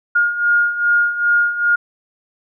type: beating tone pair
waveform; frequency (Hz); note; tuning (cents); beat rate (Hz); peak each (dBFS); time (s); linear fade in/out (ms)
sine; 1421 / 1423.5; F6 / F6; +30 / +33; 2.5; -19 / -14; 0.15-1.76; 10
effects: none